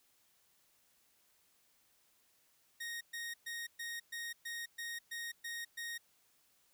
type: tone bursts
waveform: sawtooth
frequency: 1864.7 Hz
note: A#6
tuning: in tune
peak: -37 dBFS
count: 10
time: 2.8-5.98 s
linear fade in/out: 10 ms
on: 210 ms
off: 120 ms
effects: white hiss -72 dBFS RMS until 6.73 s